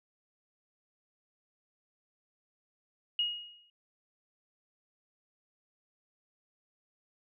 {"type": "tone with exponential decay", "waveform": "sine", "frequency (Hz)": 2880, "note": "F#7", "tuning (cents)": -47, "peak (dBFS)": -25, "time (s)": [3.19, 3.7], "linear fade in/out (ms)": 2, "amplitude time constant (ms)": 110, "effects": []}